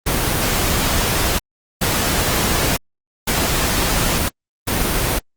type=noise bursts at uneven times; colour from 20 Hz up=pink; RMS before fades=-18 dBFS; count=4; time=0.06-1.39 / 1.81-2.77 / 3.27-4.29 / 4.67-5.19 s; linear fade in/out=10 ms; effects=Opus 24 kbps